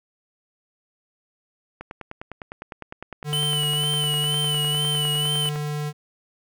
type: click train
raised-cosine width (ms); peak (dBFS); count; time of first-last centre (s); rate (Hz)
0.5; -20; 38; 1.81-5.559; 9.87
type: tone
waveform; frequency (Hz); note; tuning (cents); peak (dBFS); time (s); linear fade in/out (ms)
square; 148.7; D3; +22; -26; 3.24-5.93; 50
type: tone with vibrato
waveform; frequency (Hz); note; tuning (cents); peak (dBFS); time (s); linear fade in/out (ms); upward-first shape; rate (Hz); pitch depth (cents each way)
square; 3003; F#7; +25; -23; 3.33-5.49; 0; sine; 2.1; 60
effects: none